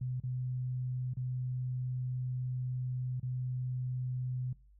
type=tone with dropouts; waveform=sine; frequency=126.6 Hz; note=B2; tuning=43 cents sharp; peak=-33 dBFS; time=0.01-4.53 s; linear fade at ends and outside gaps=5 ms; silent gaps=0.201-0.236 / 1.137-1.169 / 3.199-3.229 s; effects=noise-tail reverb RT60 0.3 s tail -21 dB re dry + added 50 Hz sine -58 dBFS peak until 4.79 s